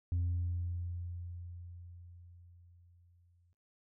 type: tone with exponential decay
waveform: sine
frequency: 87.3 Hz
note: F2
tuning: in tune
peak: -27 dBFS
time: 0.12-3.53 s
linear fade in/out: 0 ms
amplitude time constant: 740 ms
effects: noise-tail reverb RT60 0.4 s tail -23 dB re dry + tanh soft clip ceiling -28 dBFS